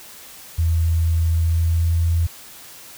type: tone with pitch glide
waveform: sine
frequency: 82.41 to 83.85 Hz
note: E2 to E2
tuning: 0 to +30 cents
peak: -15 dBFS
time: 0.58-2.27 s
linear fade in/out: 10 ms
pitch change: +30 cents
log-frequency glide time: 1.33-2.01 s
effects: white hiss -41 dBFS RMS until 2.97 s